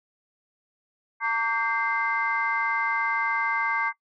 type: tone cluster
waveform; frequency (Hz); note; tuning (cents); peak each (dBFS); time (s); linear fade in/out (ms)
sine; 911 / 1148 / 1575 / 2082; A#5 / D6 / G6 / C7; -40 / -40 / +8 / -9; -28; 1.2-3.93; 50
effects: noise-tail reverb RT60 0.1 s tail -21 dB re dry + tanh soft clip ceiling -13 dBFS